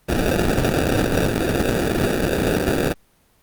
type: noise with sample-and-hold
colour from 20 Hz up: blue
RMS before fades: -19 dBFS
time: 0.08-2.94 s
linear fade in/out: 20 ms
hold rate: 1050 Hz
effects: pink hiss -59 dBFS RMS until 3.42 s + Opus 24 kbps